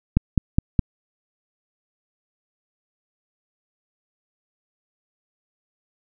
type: click train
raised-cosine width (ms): 5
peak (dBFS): -3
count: 4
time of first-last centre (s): 0.17-0.792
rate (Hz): 4.82
effects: none